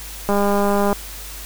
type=click train; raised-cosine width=1 ms; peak=-6 dBFS; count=130; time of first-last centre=0.29-0.929 s; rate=202 Hz; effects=added 50 Hz sine -35 dBFS peak until 1.45 s + white hiss -35 dBFS RMS until 1.45 s